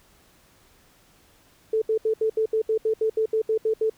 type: tone bursts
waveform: sine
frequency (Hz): 440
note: A4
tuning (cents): 0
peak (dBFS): -19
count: 14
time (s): 1.73-3.898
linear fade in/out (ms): 5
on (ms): 88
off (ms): 72
effects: pink hiss -58 dBFS RMS until 3.97 s